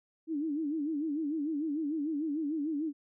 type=tone with vibrato; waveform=sine; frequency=303.1 Hz; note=D#4; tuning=45 cents flat; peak=-30 dBFS; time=0.27-2.93 s; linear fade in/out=50 ms; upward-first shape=sine; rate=6.7 Hz; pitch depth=130 cents each way; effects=none